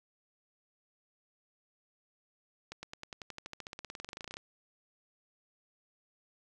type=accelerating click train; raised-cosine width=0.2 ms; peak=-25 dBFS; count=28; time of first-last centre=2.72-4.369 s; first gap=110 ms; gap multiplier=0.95; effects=none